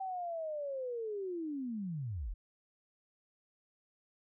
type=linear sweep; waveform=sine; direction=down; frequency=776 to 33.75 Hz; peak=-36 dBFS; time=0-2.34 s; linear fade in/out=10 ms; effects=none